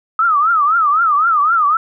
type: tone with vibrato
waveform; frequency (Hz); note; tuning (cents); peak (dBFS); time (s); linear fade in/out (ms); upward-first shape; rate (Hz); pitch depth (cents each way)
sine; 1261; D#6; +23; -10; 0.19-1.77; 2; triangle; 3.9; 200
effects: none